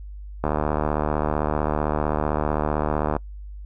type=click train; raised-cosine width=1 ms; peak=-8 dBFS; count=207; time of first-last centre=0.44-3.165 s; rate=75.6 Hz; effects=noise-tail reverb RT60 0.1 s tail -25 dB re dry + added 50 Hz sine -34 dBFS peak until 3.65 s